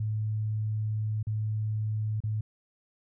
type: tone with dropouts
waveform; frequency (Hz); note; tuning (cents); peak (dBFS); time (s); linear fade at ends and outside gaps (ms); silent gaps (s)
sine; 107.8; A2; -35; -27; 0-2.41; 5; 1.229-1.269 / 2.204-2.237
effects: none